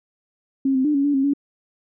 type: tone with pitch steps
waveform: sine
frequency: 270 / 261.1 / 298.6 / 278.4 / 288.1 / 269.9 / 283 Hz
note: C#4 / C4 / D4 / C#4 / D4 / C#4 / C#4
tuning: -45 / -3 / +29 / +8 / -33 / -46 / +36 cents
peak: -16 dBFS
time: 0.65-1.336 s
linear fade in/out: 5 ms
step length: 98 ms
effects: none